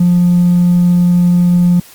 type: tone with hard clipping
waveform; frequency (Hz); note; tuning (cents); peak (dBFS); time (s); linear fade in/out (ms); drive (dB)
sine; 176.2; F3; +16; -7; 0-1.8; 5; 1
effects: white hiss -39 dBFS RMS until 1.94 s + Opus 48 kbps